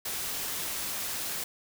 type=noise; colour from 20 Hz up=white; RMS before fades=-34 dBFS; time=0.05-1.44 s; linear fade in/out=5 ms; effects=none